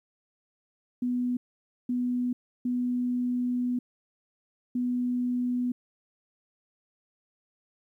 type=tone bursts at uneven times; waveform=sine; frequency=246.9 Hz; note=B3; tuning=in tune; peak=-25 dBFS; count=4; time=1.02-1.37 / 1.89-2.33 / 2.65-3.79 / 4.75-5.72 s; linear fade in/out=5 ms; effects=11-bit